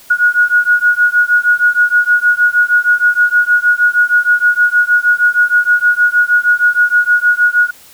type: beating tone pair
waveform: sine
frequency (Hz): 1447 / 1453.4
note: F#6 / F#6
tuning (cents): -39 / -31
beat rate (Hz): 6.4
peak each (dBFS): -11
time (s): 0.1-7.71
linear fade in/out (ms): 10
effects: white hiss -41 dBFS RMS until 7.93 s